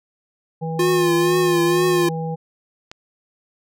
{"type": "harmonic tone", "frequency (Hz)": 162.1, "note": "E3", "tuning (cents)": -29, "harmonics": [1, 3, 5], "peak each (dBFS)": [-24, -29, -31], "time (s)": [0.61, 2.36], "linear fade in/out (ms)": 20}
{"type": "tone with vibrato", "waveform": "square", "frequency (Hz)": 353.7, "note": "F4", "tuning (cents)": 22, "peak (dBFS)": -16, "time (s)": [0.79, 2.09], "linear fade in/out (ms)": 5, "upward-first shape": "triangle", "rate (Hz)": 2.1, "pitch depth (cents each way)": 57}
{"type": "click", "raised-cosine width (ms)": 0.2, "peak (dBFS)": -18, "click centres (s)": 2.915}
{"effects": []}